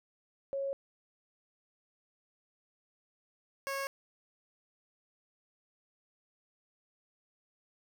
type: tone pair in turn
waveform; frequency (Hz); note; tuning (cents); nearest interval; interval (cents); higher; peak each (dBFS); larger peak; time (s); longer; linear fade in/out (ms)
sine / 15% pulse; 550 / 548; C#5 / C#5; -14 / -20; unison; 6; first; -32 / -28; second; 0.53-0.73 / 3.67-3.87; neither; 0
effects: none